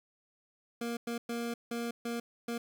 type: tone bursts at uneven times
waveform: 25% pulse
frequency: 235 Hz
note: A#3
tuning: 14 cents sharp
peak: -30 dBFS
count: 6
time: 0.81-0.97 / 1.07-1.18 / 1.29-1.54 / 1.71-1.91 / 2.05-2.2 / 2.48-2.58 s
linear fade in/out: 5 ms
effects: none